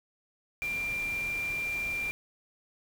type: tone in noise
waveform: sine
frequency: 2376 Hz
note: D7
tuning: 20 cents sharp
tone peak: -30 dBFS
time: 0.62-2.11 s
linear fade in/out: 0 ms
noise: pink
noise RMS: -44 dBFS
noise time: 0.62-2.11 s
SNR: +11 dB
effects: none